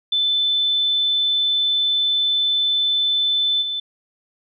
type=tone with level steps; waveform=sine; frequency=3520 Hz; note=A7; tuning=in tune; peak=-16 / -22 dBFS; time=0.12-3.8 s; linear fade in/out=5 ms; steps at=3.61 s; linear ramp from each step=20 ms; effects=none